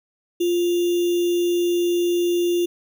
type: tone with sample-and-hold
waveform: sine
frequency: 349.2 Hz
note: F4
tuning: in tune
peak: -17 dBFS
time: 0.4-2.66 s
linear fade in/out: 10 ms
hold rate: 3150 Hz
effects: none